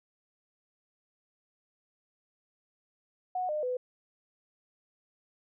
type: tone with pitch steps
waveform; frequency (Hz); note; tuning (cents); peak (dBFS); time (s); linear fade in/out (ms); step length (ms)
sine; 734 / 606.6 / 501.3; F#5 / D#5 / B4; -14 / -44 / +26; -29; 3.35-3.77; 5; 140
effects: none